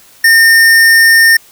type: tone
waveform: square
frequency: 1820 Hz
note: A#6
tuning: 42 cents flat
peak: -4 dBFS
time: 0.24-1.37 s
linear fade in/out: 5 ms
effects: white hiss -42 dBFS RMS until 1.51 s